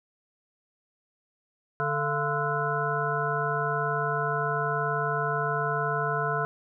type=harmonic tone with a mistuned harmonic; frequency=146.83 Hz; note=D3; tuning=in tune; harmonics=1 / 3 / 5 / 7 / 9 / 10; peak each=-32 / -32 / -32 / -32 / -32 / -32 dBFS; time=1.8-6.45 s; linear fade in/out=0 ms; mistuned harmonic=5; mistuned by=-110 cents; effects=none